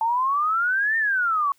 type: exponential two-way sweep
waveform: sine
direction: up then down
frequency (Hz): 880 to 1830 to 1097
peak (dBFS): -19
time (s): 0.01-1.52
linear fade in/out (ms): 2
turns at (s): 0.97
effects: white hiss -63 dBFS RMS until 1.58 s